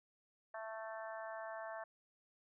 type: harmonic tone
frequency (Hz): 221.2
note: A3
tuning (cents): +9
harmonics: 3 / 4 / 5 / 6 / 7 / 8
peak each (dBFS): -46 / -51 / -52 / -57 / -54 / -54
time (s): 0.54-1.84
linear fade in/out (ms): 5
effects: none